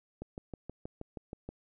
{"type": "click train", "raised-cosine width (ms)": 2, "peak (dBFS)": -27, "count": 9, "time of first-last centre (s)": [0.22, 1.49], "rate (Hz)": 6.3, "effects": []}